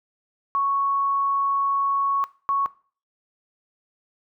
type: tone pair in turn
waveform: sine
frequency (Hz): 1108.7 / 1108.7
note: C#6 / C#6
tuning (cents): 0 / 0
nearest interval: unison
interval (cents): 0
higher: neither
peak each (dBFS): -19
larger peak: neither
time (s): 0.55-2.24 / 2.49-2.66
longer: first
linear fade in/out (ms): 0
effects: noise-tail reverb RT60 0.4 s tail -19 dB re dry